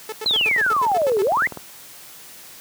sawtooth tone bursts, 435.4 Hz, A4, 18 cents flat, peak -23 dBFS, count 10, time 0.09-1.221 s, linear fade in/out 2 ms, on 33 ms, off 89 ms
click train, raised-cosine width 1 ms, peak -18 dBFS, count 27, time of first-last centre 0.26-1.573 s, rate 19.8 Hz
sine exponential two-way sweep, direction down then up, 4186 to 372.4 to 2144 Hz, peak -16 dBFS, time 0.26-1.47 s, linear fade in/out 2 ms, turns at 1.22 s
effects white hiss -42 dBFS RMS until 2.6 s + high-pass 80 Hz 12 dB/octave

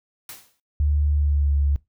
white noise with exponential decay, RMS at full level -35 dBFS, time 0.29-0.6 s, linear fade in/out 2 ms, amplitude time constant 66 ms
sine tone with pitch glide, 73.42 to 71.12 Hz, D2 to C#2, 0 to +45 cents, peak -17 dBFS, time 0.8-1.76 s, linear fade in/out 0 ms, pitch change -55 cents, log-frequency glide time 1.15-1.54 s
effects noise-tail reverb RT60 0.2 s tail -22 dB re dry

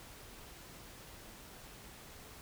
silence, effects pink hiss -53 dBFS RMS until 2.41 s

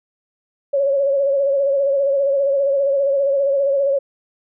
sine tone with vibrato, 554.4 Hz, C#5, in tune, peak -14 dBFS, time 0.73-3.99 s, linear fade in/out 10 ms, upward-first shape sine, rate 15 Hz, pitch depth 46 cents each way, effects none

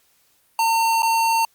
square tone with dropouts, 908 Hz, A#5, 46 cents flat, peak -17 dBFS, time 0.59-1.45 s, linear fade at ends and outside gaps 2 ms, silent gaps 1.022-1.03 s, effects white hiss -61 dBFS RMS until 1.54 s + Opus 48 kbps

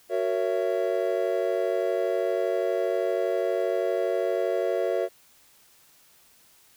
triangle chord, F# dominant seventh, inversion none, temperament just, 370 / 462.5 / 555 / 666 Hz, F#4 / A#4 / C#5 / E5, 0 / -14 / +2 / +18 cents, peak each -27 dBFS, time 0.09-5.09 s, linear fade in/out 50 ms, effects white hiss -58 dBFS RMS until 6.76 s

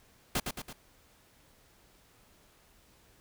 pink noise with echo, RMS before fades -30 dBFS, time 0.35-0.4 s, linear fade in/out 5 ms, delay 110 ms, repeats 3, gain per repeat -5 dB, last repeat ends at 0.73 s, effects pink hiss -63 dBFS RMS until 3.2 s

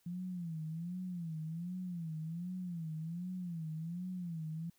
sine tone with vibrato, 169.9 Hz, F3, 47 cents flat, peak -38 dBFS, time 0.06-4.7 s, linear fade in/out 5 ms, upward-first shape sine, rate 1.3 Hz, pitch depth 140 cents each way, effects white hiss -73 dBFS RMS until 4.78 s

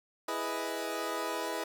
20% pulse chord, E major seventh, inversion none, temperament equal, 329.6 / 415.3 / 493.9 / 622.3 Hz, E4 / G#4 / B4 / D#5, 0 / 0 / 0 / 0 cents, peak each -34 dBFS, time 0.28-1.64 s, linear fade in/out 5 ms, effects 10-bit

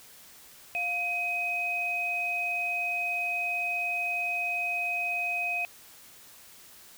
sine tone pair together, 703 / 2520 Hz, F5 / D#7, +11 / +21 cents, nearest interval octave + minor seventh, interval 2210 cents, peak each -35 / -28 dBFS, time 0.75-5.65 s, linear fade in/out 0 ms, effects white hiss -52 dBFS RMS until 6.97 s

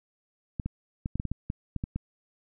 clicks, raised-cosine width 5 ms, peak -18 dBFS, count 11, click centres 0.598 / 0.66 / 1.059 / 1.156 / 1.199 / 1.253 / 1.316 / 1.501 / 1.763 / 1.839 / 1.96 s, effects none

